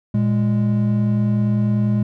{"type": "tone pair together", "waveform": "triangle", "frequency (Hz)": [116.7, 206.9], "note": ["A#2", "G#3"], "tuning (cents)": [2, -6], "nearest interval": "minor seventh", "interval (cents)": 992, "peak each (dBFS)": -16, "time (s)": [0.14, 2.03], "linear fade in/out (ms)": 5, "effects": []}